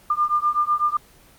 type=beating tone pair; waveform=sine; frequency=1197 / 1205 Hz; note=D6 / D6; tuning=+33 / +44 cents; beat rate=8 Hz; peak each=-21 dBFS; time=0.1-0.97 s; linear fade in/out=5 ms; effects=pink hiss -51 dBFS RMS until 1.38 s + Opus 24 kbps